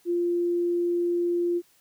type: tone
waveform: sine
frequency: 347.6 Hz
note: F4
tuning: 8 cents flat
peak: -22 dBFS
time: 0.05-1.62 s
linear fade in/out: 50 ms
effects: white hiss -62 dBFS RMS until 1.8 s